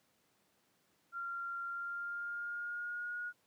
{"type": "tone with pitch glide", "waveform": "sine", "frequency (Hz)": [1383, 1444.2], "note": ["F6", "F#6"], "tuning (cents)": [-17, -42], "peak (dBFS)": -38, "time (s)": [1.12, 3.33], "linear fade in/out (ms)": 50, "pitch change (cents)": 75, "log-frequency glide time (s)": [1.66, 3.19], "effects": ["pink hiss -74 dBFS RMS until 3.46 s", "high-pass 150 Hz 12 dB/octave"]}